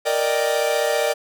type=chord; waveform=45% pulse; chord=Eb major seventh; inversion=second; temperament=equal; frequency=466.2 / 587.3 / 622.3 / 784 Hz; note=Bb4 / D5 / Eb5 / G5; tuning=0 / 0 / 0 / 0 cents; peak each=-24 / -22 / -25 / -27 dBFS; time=0.05-1.14 s; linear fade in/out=20 ms; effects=none